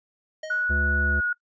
square tone with exponential decay, 625 Hz, D#5, 8 cents sharp, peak -31 dBFS, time 0.43-0.79 s, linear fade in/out 5 ms, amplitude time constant 77 ms
sine tone with pitch glide, 1468 to 1449.5 Hz, F#6 to F#6, -14 to -36 cents, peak -22 dBFS, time 0.5-1.33 s, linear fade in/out 5 ms, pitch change -22 cents, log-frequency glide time 1.01-1.22 s
harmonic tone, 71.6 Hz, D2, 43 cents flat, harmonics 1 / 3 / 5 / 7 / 9, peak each -24 / -34 / -38 / -41 / -43 dBFS, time 0.69-1.21 s, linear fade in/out 20 ms
effects noise-tail reverb RT60 0.1 s tail -23 dB re dry + resampled to 16000 Hz

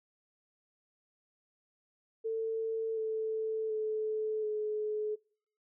sine tone with pitch steps, 447.1 / 439.9 / 432.9 / 425.9 Hz, A4 / A4 / A4 / G#4, +28 / 0 / -28 / +44 cents, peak -31 dBFS, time 2.24-5.16 s, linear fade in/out 20 ms, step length 730 ms, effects noise-tail reverb RT60 0.6 s tail -26 dB re dry

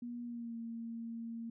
sine tone with pitch glide, 240 to 230.1 Hz, B3 to A#3, -49 to -22 cents, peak -40 dBFS, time 0.02-1.5 s, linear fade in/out 5 ms, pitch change -73 cents, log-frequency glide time 0.24-0.56 s, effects none

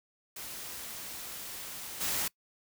white noise with level steps, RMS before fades -42 / -32 dBFS, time 0.36-2.28 s, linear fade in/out 5 ms, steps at 2 s, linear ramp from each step 20 ms, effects noise-tail reverb RT60 0.1 s tail -23 dB re dry

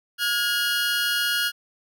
20% pulse tone pair together, 1431 / 1653.2 Hz, F6 / G#6, +42 / -8 cents, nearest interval major second, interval 250 cents, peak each -18 / -22 dBFS, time 0.18-1.52 s, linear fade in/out 50 ms, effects none

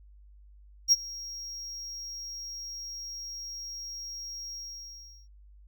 triangle tone with ADSR envelope, 5600 Hz, F8, 4 cents sharp, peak -14 dBFS, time 0.88-5.28 s, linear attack 41 ms, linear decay 32 ms, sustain -22 dB, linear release 740 ms, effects added 50 Hz sine -51 dBFS peak until 5.67 s

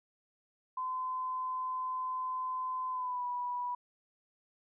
sine tone with pitch glide, 1024 to 980.6 Hz, C6 to B5, -38 to -13 cents, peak -33 dBFS, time 0.77-3.75 s, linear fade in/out 5 ms, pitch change -75 cents, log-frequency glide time 2.9-3.25 s, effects none

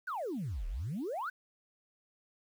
sine exponential two-way sweep, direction down then up, 1600 to 35.01 to 1600 Hz, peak -33 dBFS, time 0.07-1.3 s, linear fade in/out 10 ms, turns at 0.67 s, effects tanh soft clip ceiling -31 dBFS + 10-bit

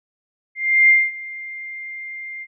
sine tone with ADSR envelope, 2104 Hz, C7, 9 cents sharp, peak -8 dBFS, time 0.55-2.47 s, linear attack 340 ms, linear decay 220 ms, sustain -21 dB, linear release 49 ms, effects none

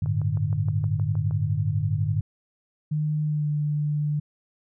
sine chord, G suspended second, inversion none, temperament equal with one note detuned, 98 / 110 / 149.14 Hz, G2 / A2 / D3, 0 / 0 / +27 cents, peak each -26 dBFS, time 0.02-2.21 s, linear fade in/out 5 ms
click train, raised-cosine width 1 ms, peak -29 dBFS, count 9, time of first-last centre 0.06-1.31 s, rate 6.4 Hz
sine tone with pitch glide, 151.9 to 148.6 Hz, D#3 to D3, -41 to +21 cents, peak -22 dBFS, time 2.91-4.2 s, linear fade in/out 10 ms, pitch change -38 cents, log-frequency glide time 3.25-3.48 s
effects none

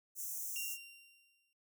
white high-pass noise, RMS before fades -42 dBFS, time 0.15-0.78 s, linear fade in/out 50 ms, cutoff 5700 Hz, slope 96 dB/octave
sawtooth tone with exponential decay, 2767 Hz, F7, 17 cents flat, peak -36 dBFS, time 0.56-1.53 s, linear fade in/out 1 ms, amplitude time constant 210 ms
effects noise-tail reverb RT60 0.3 s tail -20 dB re dry

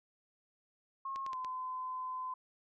sine tone with pitch glide, 1080 to 1022.9 Hz, C#6 to C6, -45 to -39 cents, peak -37 dBFS, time 1.05-2.34 s, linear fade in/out 5 ms, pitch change -94 cents, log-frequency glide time 1.26-1.36 s
clicks, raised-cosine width 0.2 ms, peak -30 dBFS, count 4, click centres 1.16 / 1.264 / 1.332 / 1.447 s
effects none

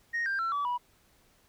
sine tone with pitch steps, 1864.7 / 1586.2 / 1349.4 / 1147.9 / 976.4 Hz, A#6 / G6 / E6 / D6 / B5, 0 / +20 / +40 / -40 / -20 cents, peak -26 dBFS, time 0.13-0.78 s, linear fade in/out 20 ms, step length 130 ms, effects tanh soft clip ceiling -26 dBFS + pink hiss -65 dBFS RMS until 1.48 s

